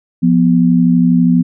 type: tone pair together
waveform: sine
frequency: 174.58 / 246.9 Hz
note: F3 / B3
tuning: 0 / 0 cents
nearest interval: tritone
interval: 600 cents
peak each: -10 dBFS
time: 0.22-1.43 s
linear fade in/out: 20 ms
effects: none